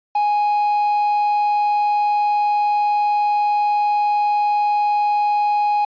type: tone with quantisation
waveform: triangle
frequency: 830.6 Hz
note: G#5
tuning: in tune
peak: -13 dBFS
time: 0.15-5.85 s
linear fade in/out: 5 ms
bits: 7
effects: resampled to 11025 Hz